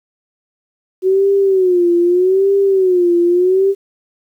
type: tone with vibrato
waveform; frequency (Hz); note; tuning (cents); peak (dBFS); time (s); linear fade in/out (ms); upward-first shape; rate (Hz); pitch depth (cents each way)
sine; 370; F#4; 0; -9; 1.02-3.75; 50; sine; 0.81; 120
effects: 8-bit